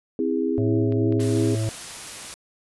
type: chord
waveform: sine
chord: C augmented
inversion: none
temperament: just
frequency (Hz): 261.6 / 327 / 408.8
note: C4 / E4 / G#4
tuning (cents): 0 / -14 / -27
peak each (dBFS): -25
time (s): 0.19-1.55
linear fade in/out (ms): 2
type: harmonic tone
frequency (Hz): 110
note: A2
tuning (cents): 0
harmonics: 1 / 3 / 5 / 6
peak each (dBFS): -22 / -32 / -36 / -38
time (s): 0.58-1.69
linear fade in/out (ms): 0
type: clicks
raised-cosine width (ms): 0.3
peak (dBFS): -27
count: 7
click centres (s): 0.923 / 1.124 / 1.196 / 1.595 / 1.694 / 1.743 / 1.908
type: noise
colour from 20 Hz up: white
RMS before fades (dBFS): -36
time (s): 1.2-2.34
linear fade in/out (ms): 0
effects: resampled to 24000 Hz